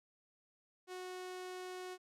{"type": "tone", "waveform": "sawtooth", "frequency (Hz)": 366.9, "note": "F#4", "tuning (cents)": -15, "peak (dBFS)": -40, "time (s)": [0.87, 1.98], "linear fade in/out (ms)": 50, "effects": ["low-pass 11000 Hz 12 dB/octave"]}